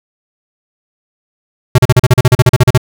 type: tone bursts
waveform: square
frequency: 125.4 Hz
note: B2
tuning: 27 cents sharp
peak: -3 dBFS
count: 15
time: 1.75-2.777 s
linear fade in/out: 5 ms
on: 33 ms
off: 38 ms
effects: none